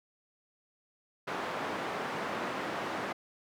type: band-pass noise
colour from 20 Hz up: white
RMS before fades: -36 dBFS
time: 1.27-3.13 s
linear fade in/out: 10 ms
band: 190 to 1300 Hz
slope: 12 dB/octave
effects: none